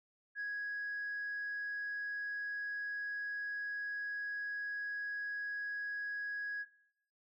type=tone; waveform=sine; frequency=1661.2 Hz; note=G#6; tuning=in tune; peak=-35 dBFS; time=0.35-6.66 s; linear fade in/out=50 ms; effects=noise-tail reverb RT60 0.7 s tail -17 dB re dry + tanh soft clip ceiling -34 dBFS